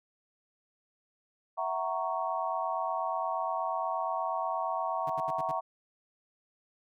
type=chord; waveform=sine; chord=F# dominant seventh; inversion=third; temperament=equal with one note detuned; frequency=659.3 / 747.7 / 932.3 / 1108.7 Hz; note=E5 / F#5 / A#5 / C#6; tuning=0 / +18 / 0 / 0 cents; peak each=-35 dBFS; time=1.57-5.61 s; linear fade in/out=20 ms
type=tone bursts; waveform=sawtooth; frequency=150.1 Hz; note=D3; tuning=38 cents sharp; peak=-37 dBFS; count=5; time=5.07-5.517 s; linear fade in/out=5 ms; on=31 ms; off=73 ms
effects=none